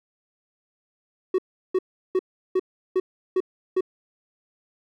triangle tone bursts, 372.7 Hz, F#4, 13 cents sharp, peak -16 dBFS, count 7, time 1.34-3.808 s, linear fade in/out 5 ms, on 44 ms, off 360 ms, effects none

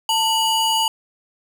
square ring-modulated tone, 1913 Hz, A#6, 44 cents sharp, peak -14 dBFS, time 0.09-0.88 s, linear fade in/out 2 ms, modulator 1020 Hz, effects none

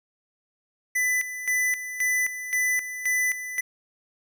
square tone with tremolo, 1998 Hz, B6, 20 cents sharp, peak -22 dBFS, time 0.95-3.61 s, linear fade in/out 10 ms, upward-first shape square, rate 1.9 Hz, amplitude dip 70%, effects none

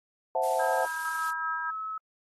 sine chord, F# half-diminished seventh, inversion second, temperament equal, 523.3 / 659.3 / 740 / 880 Hz, C5 / E5 / F#5 / A5, 0 / 0 / 0 / 0 cents, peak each -30 dBFS, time 0.35-0.85 s, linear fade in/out 2 ms
blue noise, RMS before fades -41 dBFS, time 0.43-1.31 s, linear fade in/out 5 ms
harmonic tone, 322.2 Hz, E4, 39 cents flat, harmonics 3 / 4 / 5, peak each -36 / -40 / -33 dBFS, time 0.59-1.71 s, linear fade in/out 10 ms
sine tone, 1293 Hz, E6, 34 cents flat, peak -32 dBFS, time 1.05-1.98 s, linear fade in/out 5 ms
effects AAC 32 kbps

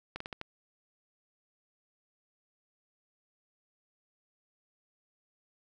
slowing click train, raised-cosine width 0.3 ms, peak -22 dBFS, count 5, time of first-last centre 0.16-0.414 s, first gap 44 ms, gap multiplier 1.25, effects none

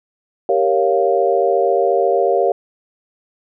sine chord, G half-diminished seventh, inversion none, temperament equal, 392 / 466.2 / 554.4 / 698.5 Hz, G4 / Bb4 / Db5 / F5, 0 / 0 / 0 / 0 cents, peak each -18 dBFS, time 0.49-2.52 s, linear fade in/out 2 ms, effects none

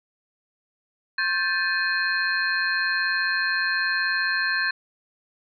sine tone cluster, 1069 / 1567 / 1746 / 2503 / 4192 Hz, C6 / G6 / A6 / D#7 / C8, +37 / -1 / -14 / +10 / +2 cents, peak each -33 / -25 / -25 / -34 / -30 dBFS, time 1.18-4.71 s, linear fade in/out 5 ms, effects none

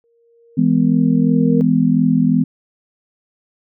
sine tone with exponential growth, 466.2 Hz, A#4, in tune, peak -18 dBFS, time 0.04-1.61 s, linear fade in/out 0 ms, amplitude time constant 340 ms
sine chord, E major, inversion none, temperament equal with one note detuned, 164.81 / 207.7 / 250.5 Hz, E3 / G#3 / B3, 0 / 0 / +25 cents, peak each -16 / -17 / -14 dBFS, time 0.57-2.44 s, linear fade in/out 10 ms
effects none

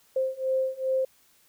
sine beating tone pair, 523.3 / 525.8 Hz, C5 / C5, 0 / +8 cents, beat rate 2.5 Hz, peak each -28 / -27 dBFS, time 0.16-1.05 s, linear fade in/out 5 ms, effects white hiss -62 dBFS RMS until 1.48 s

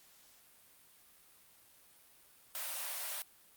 white high-pass noise, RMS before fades -40 dBFS, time 2.55-3.22 s, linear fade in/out 0 ms, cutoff 540 Hz, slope 96 dB/octave, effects white hiss -63 dBFS RMS until 3.56 s + Opus 48 kbps

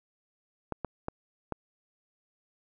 clicks, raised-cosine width 1 ms, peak -18 dBFS, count 4, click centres 0.723 / 0.847 / 1.084 / 1.523 s, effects none

